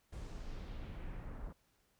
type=noise with low-pass filter sweep; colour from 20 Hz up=brown; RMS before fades=-45 dBFS; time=0.12-1.53 s; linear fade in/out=10 ms; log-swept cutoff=9600 to 1200 Hz; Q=1.4; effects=pink hiss -75 dBFS RMS until 1.99 s